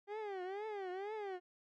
30% pulse tone with vibrato, 397.4 Hz, G4, 24 cents sharp, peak -38 dBFS, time 0.07-1.4 s, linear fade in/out 50 ms, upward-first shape triangle, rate 2.1 Hz, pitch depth 190 cents each way, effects low-pass 2000 Hz 12 dB/octave

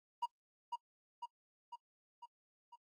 triangle tone with echo, 952 Hz, A#5, 36 cents sharp, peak -31 dBFS, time 0.22-0.26 s, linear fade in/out 10 ms, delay 500 ms, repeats 5, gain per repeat -4 dB, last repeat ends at 2.76 s, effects noise-tail reverb RT60 0.1 s tail -25 dB re dry + Opus 24 kbps

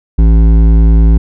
sine tone with hard clipping, 55 Hz, A1, in tune, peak -5 dBFS, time 0.18-1.18 s, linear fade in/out 10 ms, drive 11 dB, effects none

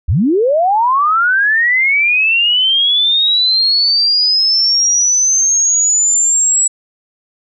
sine linear sweep, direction up, 55 to 7810 Hz, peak -9 dBFS, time 0.08-6.68 s, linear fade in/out 10 ms, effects none

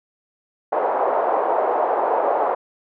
white band-pass noise, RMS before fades -20 dBFS, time 0.72-2.55 s, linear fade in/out 10 ms, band 470 to 860 Hz, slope 24 dB/octave, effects none

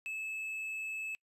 triangle tone, 2605 Hz, E7, 21 cents flat, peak -35 dBFS, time 0.06-1.15 s, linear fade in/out 0 ms, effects noise-tail reverb RT60 0.1 s tail -25 dB re dry + resampled to 32000 Hz

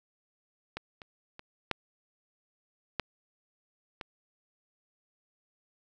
clicks, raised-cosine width 0.3 ms, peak -20 / -29 / -28 / -12 / -13 / -22 dBFS, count 6, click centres 0.77 / 1.018 / 1.394 / 1.713 / 2.997 / 4.012 s, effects none

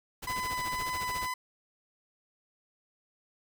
pink noise with tremolo, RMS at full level -39 dBFS, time 0.22-1.28 s, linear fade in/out 10 ms, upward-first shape sine, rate 14 Hz, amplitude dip 85%
30% pulse tone with vibrato, 1004 Hz, B5, 28 cents sharp, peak -29 dBFS, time 0.27-1.34 s, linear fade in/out 5 ms, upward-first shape triangle, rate 2.1 Hz, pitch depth 8 cents each way
effects none

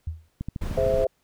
sine tone with exponential decay, 80.6 Hz, E2, 38 cents flat, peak -24 dBFS, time 0.07-0.29 s, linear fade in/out 5 ms, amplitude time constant 46 ms
click train, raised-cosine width 5 ms, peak -18 dBFS, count 8, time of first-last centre 0.41-0.94 s, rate 13.2 Hz
brown noise, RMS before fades -30 dBFS, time 0.61-1.05 s, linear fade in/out 10 ms
sine chord, Ab augmented, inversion none, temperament equal, 415.3 / 523.3 / 659.3 Hz, Ab4 / C5 / E5, 0 / 0 / 0 cents, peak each -28 / -22 / -25 dBFS, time 0.77-1.07 s, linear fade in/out 5 ms
effects pink hiss -69 dBFS RMS until 1.23 s

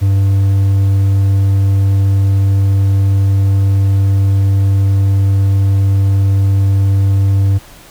triangle tone, 98 Hz, G2, in tune, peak -6 dBFS, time 0.01-7.59 s, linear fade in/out 20 ms, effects pink hiss -39 dBFS RMS until 7.9 s

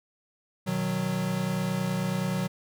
square chord, B major, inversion none, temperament equal, 123.47 / 155.56 / 185 Hz, B2 / D#3 / F#3, 0 / 0 / 0 cents, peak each -35 / -33 / -29 dBFS, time 0.66-2.48 s, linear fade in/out 20 ms, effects none

